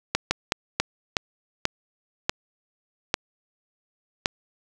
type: slowing click train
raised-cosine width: 0.2 ms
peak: -3 dBFS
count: 9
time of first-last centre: 0.15-4.259 s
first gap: 160 ms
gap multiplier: 1.32
effects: none